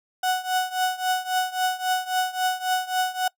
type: tone with tremolo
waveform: 35% pulse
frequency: 740 Hz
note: F#5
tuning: in tune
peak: -17 dBFS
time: 0.23-3.28 s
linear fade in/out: 5 ms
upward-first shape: triangle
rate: 3.7 Hz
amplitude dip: 90%
effects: noise-tail reverb RT60 0.1 s tail -23 dB re dry